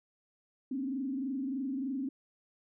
sine tone with frequency modulation, 267 Hz, C4, 35 cents sharp, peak -32 dBFS, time 0.71-2.09 s, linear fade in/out 5 ms, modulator 23.3 Hz, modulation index 0.88, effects none

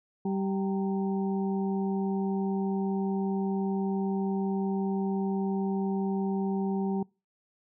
harmonic tone with a mistuned harmonic, 194.2 Hz, G3, 16 cents flat, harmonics 1 / 2 / 4 / 5, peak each -28 / -33 / -39 / -44 dBFS, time 0.25-7.03 s, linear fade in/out 5 ms, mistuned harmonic 5, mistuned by -91 cents, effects noise-tail reverb RT60 0.3 s tail -25 dB re dry

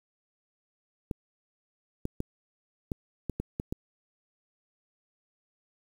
clicks, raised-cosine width 3 ms, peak -18 dBFS, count 8, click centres 1.112 / 2.054 / 2.204 / 2.918 / 3.297 / 3.4 / 3.599 / 3.725 s, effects 8-bit

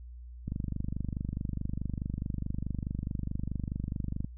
click train, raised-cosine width 5 ms, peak -21 dBFS, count 94, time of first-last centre 0.48-4.245 s, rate 24.7 Hz, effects added 60 Hz sine -43 dBFS peak until 4.37 s

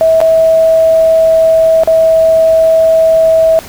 sine tone with dropouts, 648 Hz, E5, 30 cents flat, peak -4 dBFS, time 0.01-3.59 s, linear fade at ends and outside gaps 0 ms, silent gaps 0.204-0.214 / 1.835-1.875 s, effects pink hiss -30 dBFS RMS until 3.68 s

